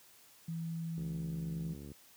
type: tone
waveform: sine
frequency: 164.81 Hz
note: E3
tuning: in tune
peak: -36 dBFS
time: 0.48-1.74 s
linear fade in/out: 5 ms
type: click train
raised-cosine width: 3 ms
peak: -35 dBFS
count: 68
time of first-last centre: 0.98-1.917 s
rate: 71.5 Hz
effects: white hiss -61 dBFS RMS until 2.16 s + high-pass 60 Hz 12 dB/octave